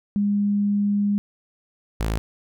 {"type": "tone pair in turn", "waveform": ["sine", "sawtooth"], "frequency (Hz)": [203.8, 54.59], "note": ["G#3", "A1"], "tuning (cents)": [-32, -13], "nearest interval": "octave + major seventh", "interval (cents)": 2281, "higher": "first", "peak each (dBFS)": -18, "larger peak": "neither", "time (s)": [[0.16, 1.18], [2, 2.18]], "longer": "first", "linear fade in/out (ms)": 0, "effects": []}